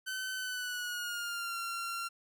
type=tone with pitch glide; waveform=sawtooth; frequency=1524 to 1373.5 Hz; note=G6 to F6; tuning=-49 to -29 cents; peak=-32 dBFS; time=0.06-2.09 s; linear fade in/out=20 ms; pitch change=-180 cents; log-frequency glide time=0.35-1.57 s; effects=none